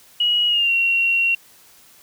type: tone with pitch glide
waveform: sine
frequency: 2905 to 2742 Hz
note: F#7 to F7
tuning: -32 to -32 cents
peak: -15 dBFS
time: 0.2-1.35 s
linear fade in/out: 5 ms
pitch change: -100 cents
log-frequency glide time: 0.48-0.72 s
effects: white hiss -50 dBFS RMS until 2.02 s